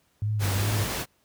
sine tone with vibrato, 102 Hz, G#2, 31 cents flat, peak -23 dBFS, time 0.22-0.84 s, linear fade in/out 0 ms, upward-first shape sine, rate 2.5 Hz, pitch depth 89 cents each way
pink noise, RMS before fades -30 dBFS, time 0.39-1.06 s, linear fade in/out 50 ms
effects pink hiss -67 dBFS RMS until 1.24 s + high-pass 60 Hz 12 dB/octave

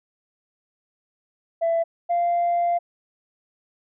sine tone pair in turn, 667 / 693.6 Hz, E5 / F5, +20 / -12 cents, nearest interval minor second, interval 68 cents, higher second, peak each -17 dBFS, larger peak neither, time 1.61-1.84 / 2.09-2.79 s, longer second, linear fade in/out 20 ms, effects tanh soft clip ceiling -16 dBFS

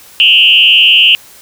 sine tone with frequency modulation, 2867 Hz, F7, 45 cents sharp, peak -3 dBFS, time 0.2-1.15 s, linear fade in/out 0 ms, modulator 167 Hz, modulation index 1.4, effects white hiss -38 dBFS RMS until 1.41 s

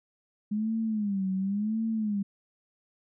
sine tone with vibrato, 206 Hz, G#3, 14 cents flat, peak -26 dBFS, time 0.51-2.23 s, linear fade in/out 10 ms, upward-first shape sine, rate 0.93 Hz, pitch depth 150 cents each way, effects none

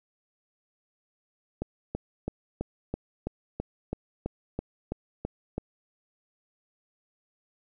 click train, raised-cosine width 2 ms, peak -17 dBFS, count 13, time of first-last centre 1.62-5.58 s, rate 3.03 Hz, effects none

